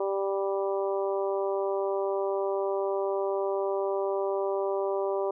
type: harmonic tone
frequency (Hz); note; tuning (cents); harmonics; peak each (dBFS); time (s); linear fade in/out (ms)
196; G3; 0; 2 / 3 / 4 / 5 / 6; -28 / -31 / -37 / -37 / -42; 0-5.31; 5
effects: none